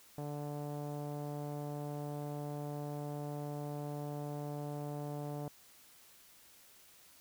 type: tone with low-pass filter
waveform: sawtooth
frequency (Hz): 146.4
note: D3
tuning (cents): -5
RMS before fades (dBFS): -41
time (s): 0.18-5.48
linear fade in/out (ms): 0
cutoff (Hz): 720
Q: 2
effects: white hiss -61 dBFS RMS until 7.2 s